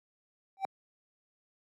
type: tone with exponential growth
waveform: triangle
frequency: 775 Hz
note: G5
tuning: 20 cents flat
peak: -23 dBFS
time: 0.57-0.65 s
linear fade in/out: 0 ms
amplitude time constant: 17 ms
effects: high-pass 200 Hz 12 dB/octave